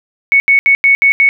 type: tone bursts at uneven times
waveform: sine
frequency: 2217 Hz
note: C#7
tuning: in tune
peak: -5 dBFS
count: 6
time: 0.32-0.4 / 0.48-0.59 / 0.66-0.75 / 0.84-0.95 / 1.02-1.12 / 1.2-1.29 s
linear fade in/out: 0 ms
effects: none

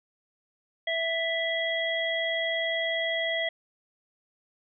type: harmonic tone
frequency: 659.3 Hz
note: E5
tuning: in tune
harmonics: 1 / 3 / 5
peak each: -30 / -29 / -32 dBFS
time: 0.87-3.49 s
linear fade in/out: 5 ms
effects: none

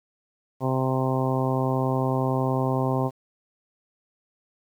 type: harmonic tone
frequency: 130.81 Hz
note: C3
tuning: in tune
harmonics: 1 / 2 / 3 / 4 / 5 / 6 / 7 / 8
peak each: -25 / -28 / -30 / -31 / -32 / -33 / -33 / -34 dBFS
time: 0.6-3.11 s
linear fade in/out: 50 ms
effects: 9-bit

